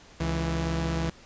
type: tone pair together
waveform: sawtooth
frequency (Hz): 69.14 / 164.81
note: C#2 / E3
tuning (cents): -4 / 0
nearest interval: octave + minor third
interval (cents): 1504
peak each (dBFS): -26 / -24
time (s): 0.2-1.1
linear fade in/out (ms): 5
effects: pink hiss -52 dBFS RMS until 1.25 s + resampled to 16000 Hz